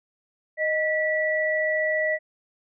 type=tone pair together; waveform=sine; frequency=622.3 / 1952.4 Hz; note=D#5 / B6; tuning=0 / -20 cents; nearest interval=octave + minor sixth; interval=1980 cents; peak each=-24 dBFS; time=0.57-2.19 s; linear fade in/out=50 ms; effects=none